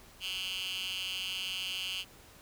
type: tone with high-pass filter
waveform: 10% pulse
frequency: 187 Hz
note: F#3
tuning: 19 cents sharp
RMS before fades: -37 dBFS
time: 0.2-2.05 s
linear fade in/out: 50 ms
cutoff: 3000 Hz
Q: 5.5
effects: pink hiss -56 dBFS RMS until 2.41 s